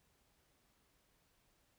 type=silence; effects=pink hiss -75 dBFS RMS until 1.78 s